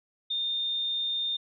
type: tone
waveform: sine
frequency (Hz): 3632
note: A#7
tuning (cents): -46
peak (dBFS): -27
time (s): 0.3-1.37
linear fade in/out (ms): 10
effects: none